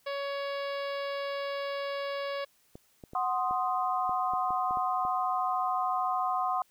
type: harmonic tone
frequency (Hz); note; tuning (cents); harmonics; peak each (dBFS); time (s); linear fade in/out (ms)
560; C#5; +18; 1 / 2 / 3 / 4 / 5 / 6 / 7 / 8 / 9; -33 / -39 / -43 / -45 / -47 / -49 / -50 / -51 / -52; 0.06-2.45; 10
type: clicks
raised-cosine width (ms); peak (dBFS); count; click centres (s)
2; -31; 10; 2.755 / 3.038 / 3.134 / 3.51 / 4.094 / 4.336 / 4.506 / 4.709 / 4.772 / 5.051
type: chord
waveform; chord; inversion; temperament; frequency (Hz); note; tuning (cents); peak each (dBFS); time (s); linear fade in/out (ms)
sine; C diminished; second; equal; 740 / 1046.5 / 1244.5; Gb5 / C6 / Eb6; 0 / 0 / 0; -30 / -31 / -33; 3.15-6.62; 2
effects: white hiss -67 dBFS RMS until 6.7 s